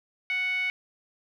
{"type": "tone with band-pass filter", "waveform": "10% pulse", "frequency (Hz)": 740, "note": "F#5", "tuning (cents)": 0, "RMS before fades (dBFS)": -28, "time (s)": [0.3, 0.7], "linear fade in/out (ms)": 0, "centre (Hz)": 2200, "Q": 7, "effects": []}